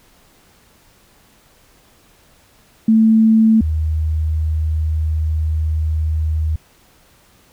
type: tone pair in turn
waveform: sine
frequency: 221.6 / 78.35 Hz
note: A3 / D#2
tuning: +13 / +13 cents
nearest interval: octave + tritone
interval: 1800 cents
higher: first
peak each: -8 / -15 dBFS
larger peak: first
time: 2.88-3.61 / 3.61-6.56 s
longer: second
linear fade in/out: 5 ms
effects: pink hiss -52 dBFS RMS until 7.52 s